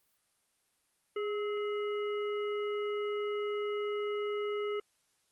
harmonic tone with a mistuned harmonic, 414.5 Hz, G#4, 3 cents flat, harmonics 1 / 3 / 5 / 7, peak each -32 / -42 / -46 / -49 dBFS, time 1.16-4.8 s, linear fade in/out 5 ms, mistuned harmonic 3, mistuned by +61 cents, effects white hiss -74 dBFS RMS until 5.31 s + Opus 32 kbps

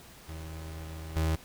35% pulse tone with level steps, 79.9 Hz, D#2, 47 cents sharp, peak -37 / -24 dBFS, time 0.28-1.36 s, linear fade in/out 10 ms, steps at 1.16 s, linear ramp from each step 2 ms, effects pink hiss -52 dBFS RMS until 1.44 s

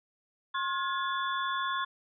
sine tone cluster, 1070 / 1425 / 1693 / 3457 Hz, C6 / F6 / G#6 / A7, +38 / +34 / +33 / -31 cents, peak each -31 / -37 / -37 / -38 dBFS, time 0.54-1.85 s, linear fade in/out 10 ms, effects none

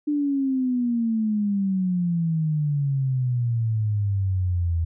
sine exponential sweep, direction down, 298.7 to 81.8 Hz, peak -20 dBFS, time 0.07-4.85 s, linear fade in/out 10 ms, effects none

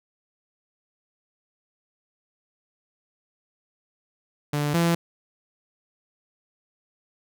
sawtooth tone pair in turn, 146.83 / 169.12 Hz, D3 / E3, 0 / +45 cents, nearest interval major second, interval 245 cents, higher second, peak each -19 / -15 dBFS, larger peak second, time 4.53-4.74 / 4.74-4.95 s, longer neither, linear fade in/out 5 ms, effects none

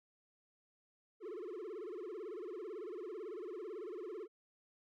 triangle tone with vibrato, 394.1 Hz, G4, 9 cents sharp, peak -40 dBFS, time 1.2-4.28 s, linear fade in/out 50 ms, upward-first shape sine, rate 18 Hz, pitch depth 250 cents each way, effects MP3 96 kbps

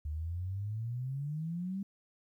sine exponential sweep, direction up, 73.3 to 200 Hz, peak -34 dBFS, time 0.05-1.83 s, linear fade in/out 5 ms, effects 12-bit

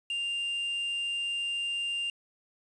triangle tone with quantisation, 2794 Hz, F7, in tune, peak -28 dBFS, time 0.1-2.1 s, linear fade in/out 2 ms, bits 8, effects resampled to 24000 Hz

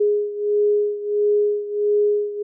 sine beating tone pair, 414.5 / 416 Hz, G#4 / G#4, -3 / +3 cents, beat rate 1.5 Hz, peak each -18 / -22 dBFS, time 0-2.43 s, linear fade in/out 10 ms, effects none

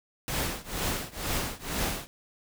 pink noise with tremolo, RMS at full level -28 dBFS, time 0.28-2.07 s, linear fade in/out 0 ms, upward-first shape triangle, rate 2.1 Hz, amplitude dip 95%, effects none

